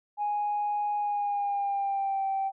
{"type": "tone with pitch glide", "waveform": "sine", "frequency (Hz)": [829, 778], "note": ["G#5", "G5"], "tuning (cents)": [-3, -13], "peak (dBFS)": -25, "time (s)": [0.17, 2.52], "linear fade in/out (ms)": 50, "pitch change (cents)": -110, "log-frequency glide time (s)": [0.98, 2.25], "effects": ["tanh soft clip ceiling -22 dBFS"]}